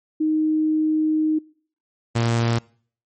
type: tone pair in turn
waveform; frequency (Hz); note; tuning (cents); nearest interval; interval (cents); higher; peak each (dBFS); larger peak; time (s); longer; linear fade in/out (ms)
sine / sawtooth; 311.1 / 116.53; D#4 / A#2; 0 / 0; octave + perfect fourth; 1700; first; -17 / -14; second; 0.2-1.39 / 2.15-2.59; first; 10
effects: noise-tail reverb RT60 0.5 s tail -24 dB re dry + MP3 32 kbps